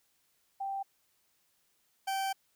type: tone pair in turn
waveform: sine / 40% pulse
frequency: 784 / 775.9 Hz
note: G5 / G5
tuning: 0 / -18 cents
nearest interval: unison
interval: 18 cents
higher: first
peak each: -33 / -30 dBFS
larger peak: second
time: 0.6-0.83 / 2.07-2.33 s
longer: second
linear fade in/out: 10 ms
effects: white hiss -73 dBFS RMS until 2.55 s